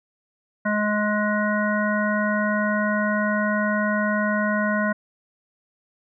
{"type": "harmonic tone", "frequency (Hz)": 209.9, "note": "G#3", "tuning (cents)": 19, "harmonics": [1, 3, 5, 7, 9], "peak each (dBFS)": [-23, -26, -29, -26, -30], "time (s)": [0.65, 4.93], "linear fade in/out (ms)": 10, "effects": []}